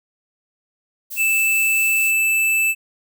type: noise with tremolo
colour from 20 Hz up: violet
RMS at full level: -30 dBFS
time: 1.1-2.12 s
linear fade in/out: 20 ms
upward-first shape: sine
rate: 4.5 Hz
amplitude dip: 25%
type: tone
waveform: square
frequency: 2637 Hz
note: E7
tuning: in tune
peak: -16 dBFS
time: 1.16-2.75 s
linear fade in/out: 50 ms
effects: none